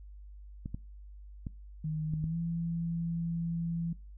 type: clicks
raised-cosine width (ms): 5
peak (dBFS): -25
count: 5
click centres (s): 0.659 / 0.745 / 1.468 / 2.137 / 2.241
type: tone with pitch glide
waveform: sine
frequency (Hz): 155.56 to 167.69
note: D#3 to E3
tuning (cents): 0 to +30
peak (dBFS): -31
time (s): 1.84-3.93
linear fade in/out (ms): 5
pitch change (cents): +130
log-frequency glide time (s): 2.23-2.36
effects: noise-tail reverb RT60 0.3 s tail -22 dB re dry + added 50 Hz sine -46 dBFS peak until 4.17 s

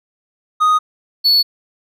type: tone pair in turn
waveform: triangle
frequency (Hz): 1244.5 / 4422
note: D#6 / C#8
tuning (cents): 0 / -5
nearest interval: octave + minor seventh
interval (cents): 2195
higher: second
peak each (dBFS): -8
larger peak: neither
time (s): 0.6-0.79 / 1.24-1.43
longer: neither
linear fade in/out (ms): 20
effects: none

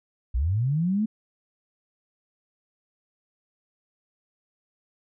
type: linear sweep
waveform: sine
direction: up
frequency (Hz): 53.5 to 223.9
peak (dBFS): -21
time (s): 0.34-1.06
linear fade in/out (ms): 10
effects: none

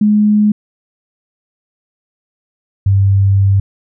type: tone pair in turn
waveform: sine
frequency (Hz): 210 / 98.25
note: G#3 / G2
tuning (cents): +19 / +4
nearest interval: octave + minor second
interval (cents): 1315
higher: first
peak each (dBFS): -7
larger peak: neither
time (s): 0.01-0.52 / 2.86-3.6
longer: second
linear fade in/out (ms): 5
effects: none

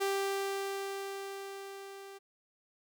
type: tone with level ramp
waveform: sawtooth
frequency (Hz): 393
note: G4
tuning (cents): +4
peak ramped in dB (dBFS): -25 to -43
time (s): 0-2.19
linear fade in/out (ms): 20
effects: none

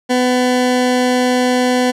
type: tone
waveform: 20% pulse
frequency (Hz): 250.5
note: B3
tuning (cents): +25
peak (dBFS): -7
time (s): 0.09-1.92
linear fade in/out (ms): 20
effects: low-pass 9000 Hz 12 dB/octave

